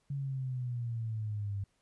sine exponential sweep, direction down, 141.4 to 98 Hz, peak -33 dBFS, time 0.1-1.64 s, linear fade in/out 5 ms, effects pink hiss -75 dBFS RMS until 1.81 s + resampled to 24000 Hz

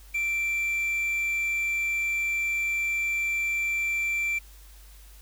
triangle tone with quantisation, 2349 Hz, D7, in tune, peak -23 dBFS, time 0.14-4.39 s, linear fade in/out 10 ms, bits 8, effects added 50 Hz sine -47 dBFS peak until 5.21 s + white hiss -55 dBFS RMS until 5.21 s

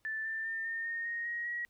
sine tone with pitch steps, 1760 / 1780.5 / 1801.1 / 1822.1 / 1843.2 / 1864.7 / 1886.3 / 1908.2 Hz, A6 / A6 / A6 / A#6 / A#6 / A#6 / A#6 / A#6, 0 / +20 / +40 / -40 / -20 / 0 / +20 / +40 cents, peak -34 dBFS, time 0.05-1.65 s, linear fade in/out 0 ms, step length 200 ms, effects pink hiss -75 dBFS RMS until 1.69 s

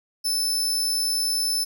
sawtooth tone, 5270 Hz, E8, 1 cent flat, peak -19 dBFS, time 0.24-1.65 s, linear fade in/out 20 ms, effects none

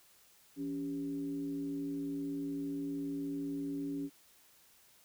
sine tone with frequency modulation, 281.5 Hz, C#4, 27 cents sharp, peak -35 dBFS, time 0.56-4.1 s, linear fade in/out 50 ms, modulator 113 Hz, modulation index 0.5, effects white hiss -64 dBFS RMS until 5.04 s

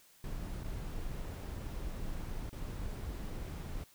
brown noise with dropouts, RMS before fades -40 dBFS, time 0.24-3.84 s, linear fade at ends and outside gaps 2 ms, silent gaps 0.634-0.643 / 2.495-2.528 s, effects white hiss -63 dBFS RMS until 3.94 s

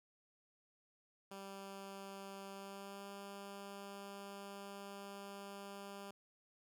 10% pulse tone with pitch glide, 196 to 199.08 Hz, G3 to G3, 0 to +27 cents, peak -40 dBFS, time 1.31-6.11 s, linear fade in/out 5 ms, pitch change +27 cents, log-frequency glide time 2.51-3.08 s, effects none

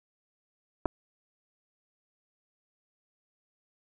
clicks, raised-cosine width 1 ms, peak -14 dBFS, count 2, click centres 0.856 / 0.859 s, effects none

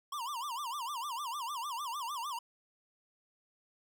square tone with vibrato, 1046.5 Hz, C6, in tune, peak -37 dBFS, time 0.12-2.39 s, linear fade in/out 5 ms, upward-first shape sine, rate 6.6 Hz, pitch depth 240 cents each way, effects none

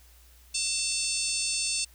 harmonic tone with a mistuned harmonic, 892 Hz, A5, 23 cents sharp, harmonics 3 / 4 / 5 / 6 / 7 / 8 / 9 / 10, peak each -35 / -39 / -33 / -35 / -36 / -37 / -33 / -36 dBFS, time 0.54-1.85 s, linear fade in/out 10 ms, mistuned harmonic 9, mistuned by +39 cents, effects added 60 Hz sine -54 dBFS peak until 1.94 s + white hiss -59 dBFS RMS until 1.94 s

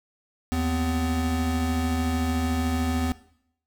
square tone pair together, 79.6 / 252.3 Hz, D#2 / B3, +40 / +37 cents, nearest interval octave + minor sixth, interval 1997 cents, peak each -27 dBFS, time 0.52-3.12 s, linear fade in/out 0 ms, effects noise-tail reverb RT60 0.7 s tail -18 dB re dry

